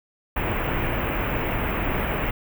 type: band-stop noise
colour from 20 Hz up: pink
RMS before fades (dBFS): -25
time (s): 0.36-2.31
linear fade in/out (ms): 5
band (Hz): 2800 to 16000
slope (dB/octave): 48
effects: none